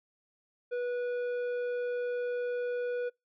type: tone with tanh clipping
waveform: sine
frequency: 488.7 Hz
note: B4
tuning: 18 cents flat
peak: -32 dBFS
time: 0.71-3.1 s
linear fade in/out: 20 ms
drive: 9 dB
effects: noise-tail reverb RT60 0.2 s tail -26 dB re dry